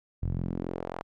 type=tone with band-pass filter sweep; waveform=sawtooth; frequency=43.65 Hz; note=F1; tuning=in tune; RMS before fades=-33 dBFS; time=0.22-1.03 s; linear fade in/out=10 ms; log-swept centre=92 to 960 Hz; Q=1.4; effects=none